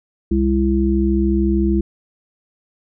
harmonic tone, 66.8 Hz, C2, 36 cents sharp, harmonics 1 / 3 / 5, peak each -18 / -18 / -18 dBFS, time 0.31-1.81 s, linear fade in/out 5 ms, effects none

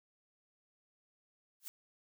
blue noise with exponential growth, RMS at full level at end -40 dBFS, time 1.6-1.68 s, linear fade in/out 0 ms, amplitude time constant 17 ms, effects none

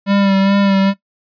square tone with vibrato, 196.8 Hz, G3, 7 cents sharp, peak -11 dBFS, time 0.06-0.94 s, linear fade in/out 50 ms, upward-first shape sine, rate 2.4 Hz, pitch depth 28 cents each way, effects noise-tail reverb RT60 0.1 s tail -17 dB re dry + resampled to 11025 Hz

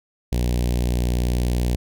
sawtooth tone with notch filter, 60.6 Hz, B1, 32 cents flat, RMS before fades -21 dBFS, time 0.32-1.76 s, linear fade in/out 5 ms, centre 1300 Hz, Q 0.55, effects none

